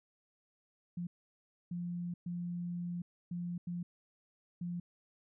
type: tone bursts at uneven times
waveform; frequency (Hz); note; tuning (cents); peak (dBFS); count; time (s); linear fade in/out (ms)
sine; 174.61; F3; 0; -36; 6; 0.97-1.07 / 1.71-2.14 / 2.26-3.02 / 3.31-3.58 / 3.67-3.83 / 4.61-4.8; 5
effects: none